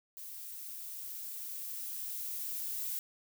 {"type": "noise with level ramp", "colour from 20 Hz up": "violet", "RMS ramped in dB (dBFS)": [-46, -37], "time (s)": [0.17, 2.99], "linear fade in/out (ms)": 0, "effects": []}